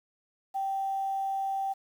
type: tone with quantisation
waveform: sine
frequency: 779 Hz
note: G5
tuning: 11 cents flat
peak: -28 dBFS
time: 0.54-1.74 s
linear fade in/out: 20 ms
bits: 9
effects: none